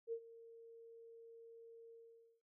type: tone with ADSR envelope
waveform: sine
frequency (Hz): 459.2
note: A#4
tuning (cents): -26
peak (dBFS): -37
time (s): 0.07-2.42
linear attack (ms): 54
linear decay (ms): 70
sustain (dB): -18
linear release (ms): 510
effects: noise-tail reverb RT60 0.1 s tail -24 dB re dry